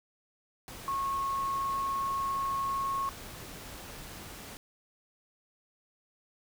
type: tone in noise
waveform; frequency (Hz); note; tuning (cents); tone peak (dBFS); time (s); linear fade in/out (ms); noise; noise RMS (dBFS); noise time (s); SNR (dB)
sine; 1094; C#6; -23; -29; 0.88-3.09; 0; pink; -45; 0.68-4.57; +13
effects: none